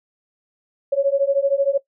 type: beating tone pair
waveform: sine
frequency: 548 / 561 Hz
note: C#5 / C#5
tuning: -20 / +21 cents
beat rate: 13 Hz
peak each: -18 / -18 dBFS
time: 0.92-1.78 s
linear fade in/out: 10 ms
effects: noise-tail reverb RT60 0.1 s tail -18 dB re dry